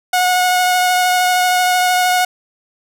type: tone with vibrato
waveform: sawtooth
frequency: 728 Hz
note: F#5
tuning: 28 cents flat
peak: -8 dBFS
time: 0.13-2.25 s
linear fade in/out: 5 ms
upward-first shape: triangle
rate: 13 Hz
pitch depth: 13 cents each way
effects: none